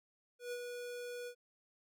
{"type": "tone with ADSR envelope", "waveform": "square", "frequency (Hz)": 486.7, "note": "B4", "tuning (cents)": -25, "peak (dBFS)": -39, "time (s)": [0.39, 1.35], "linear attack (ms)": 130, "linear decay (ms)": 56, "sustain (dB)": -4, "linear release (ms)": 77, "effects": []}